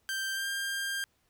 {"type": "tone with pitch glide", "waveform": "sawtooth", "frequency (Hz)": [1570, 1597.4], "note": ["G6", "G6"], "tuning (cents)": [2, 32], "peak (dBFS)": -28, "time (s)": [0.09, 1.04], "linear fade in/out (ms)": 0, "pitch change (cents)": 30, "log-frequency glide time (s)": [0.31, 0.48], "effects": ["pink hiss -72 dBFS RMS until 1.29 s"]}